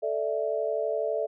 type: chord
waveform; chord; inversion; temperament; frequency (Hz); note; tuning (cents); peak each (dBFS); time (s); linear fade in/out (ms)
sine; A suspended fourth; none; equal; 440 / 587.3 / 659.3; A4 / D5 / E5; 0 / 0 / 0; -30; 0.02-1.27; 20
effects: none